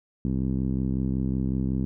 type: tone with low-pass filter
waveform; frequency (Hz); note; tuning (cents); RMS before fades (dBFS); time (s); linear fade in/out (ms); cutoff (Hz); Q
10% pulse; 65.41; C2; 0; -26; 0.25-1.85; 0; 230; 1.6
effects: none